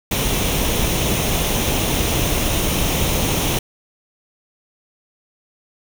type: noise with comb filter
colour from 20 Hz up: pink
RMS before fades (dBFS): -19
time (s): 0.11-3.59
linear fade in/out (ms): 5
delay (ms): 0.32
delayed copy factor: +0.5
effects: none